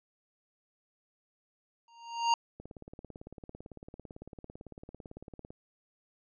square tone with exponential growth, 932.3 Hz, A#5, in tune, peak -22 dBFS, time 1.88-2.34 s, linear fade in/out 2 ms, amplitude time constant 100 ms
click train, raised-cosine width 2 ms, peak -32 dBFS, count 53, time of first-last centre 2.6-5.505 s, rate 17.9 Hz
effects resampled to 16000 Hz

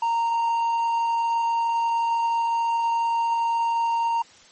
triangle tone with hard clipping, 926 Hz, A#5, 12 cents flat, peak -21 dBFS, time 0.02-4.22 s, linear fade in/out 5 ms, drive 6 dB, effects white hiss -51 dBFS RMS until 4.51 s + MP3 32 kbps

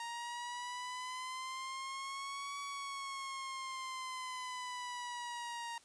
sawtooth exponential two-way sweep, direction up then down, 932.3 to 1130 to 932.3 Hz, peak -37 dBFS, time 0-5.78 s, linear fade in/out 2 ms, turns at 2.59 s, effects white hiss -64 dBFS RMS until 5.84 s + resampled to 22050 Hz

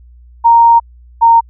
sine tone pair in turn, 930 / 922.5 Hz, A#5 / A#5, -4 / -18 cents, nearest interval unison, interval 14 cents, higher first, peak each -3 dBFS, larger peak neither, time 0.44-0.8 / 1.21-1.41 s, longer first, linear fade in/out 20 ms, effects added 60 Hz sine -37 dBFS peak until 1.49 s

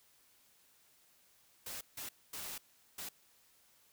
white noise bursts at uneven times, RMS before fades -44 dBFS, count 4, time 1.66-1.81 / 1.97-2.09 / 2.33-2.58 / 2.98-3.09 s, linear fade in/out 5 ms, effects white hiss -68 dBFS RMS until 3.92 s

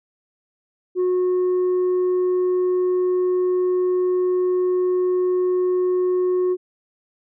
sine tone, 364.4 Hz, F#4, 26 cents flat, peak -14 dBFS, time 0.95-6.57 s, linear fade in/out 50 ms, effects tanh soft clip ceiling -16 dBFS

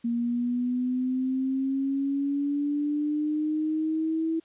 sine linear sweep, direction up, 233.7 to 326.2 Hz, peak -24 dBFS, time 0.04-4.4 s, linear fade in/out 10 ms, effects white hiss -62 dBFS RMS until 4.44 s + resampled to 8000 Hz

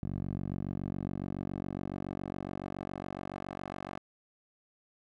10% pulse tone with band-pass filter sweep, 47.16 Hz, F#1, 34 cents sharp, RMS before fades -38 dBFS, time 0.03-3.98 s, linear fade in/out 0 ms, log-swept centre 140 to 870 Hz, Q 0.76, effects none

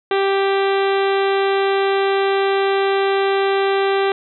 harmonic tone with a mistuned harmonic, 392 Hz, G4, in tune, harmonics 1 / 2 / 3 / 4 / 5 / 6 / 7 / 8 / 9 / 10, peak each -16 / -22 / -26 / -28 / -30 / -32 / -33 / -34 / -35 / -36 dBFS, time 0.11-4.12 s, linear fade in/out 2 ms, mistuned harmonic 8, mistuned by +17 cents, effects none

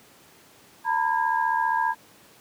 sine tone cluster, 907 / 982 / 1632 Hz, A#5 / B5 / G#6, -48 / -10 / -31 cents, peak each -24 / -25 / -28 dBFS, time 0.84-1.95 s, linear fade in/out 50 ms, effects pink hiss -53 dBFS RMS until 2.4 s + high-pass 150 Hz 12 dB/octave

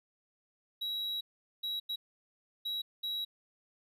triangle tone bursts at uneven times, 3874 Hz, B7, 34 cents flat, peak -32 dBFS, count 5, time 0.81-1.21 / 1.63-1.8 / 1.89-1.96 / 2.65-2.82 / 3.03-3.25 s, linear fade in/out 10 ms, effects none

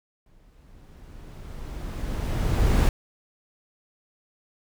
brown noise with exponential growth, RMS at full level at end -17 dBFS, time 0.26-2.89 s, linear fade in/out 2 ms, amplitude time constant 570 ms, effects none

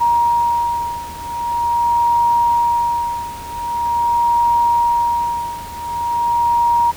sine beating tone pair, 945 / 945.44 Hz, A#5 / A#5, +23 / +24 cents, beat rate 0.44 Hz, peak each -16 / -18 dBFS, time 0-6.92 s, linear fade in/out 20 ms, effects added 80 Hz sine -39 dBFS peak until 6.96 s + pink hiss -36 dBFS RMS until 6.96 s

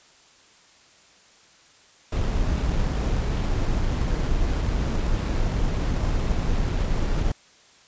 brown noise with sample-and-hold, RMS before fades -23 dBFS, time 2.12-7.32 s, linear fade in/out 5 ms, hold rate 6300 Hz, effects white hiss -54 dBFS RMS until 7.87 s + resampled to 16000 Hz

